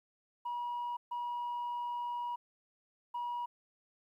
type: tone bursts at uneven times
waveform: sine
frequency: 963 Hz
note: B5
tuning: 44 cents flat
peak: -33 dBFS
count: 3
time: 0.45-0.97 / 1.11-2.36 / 3.14-3.46 s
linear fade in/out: 10 ms
effects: tanh soft clip ceiling -33 dBFS + 12-bit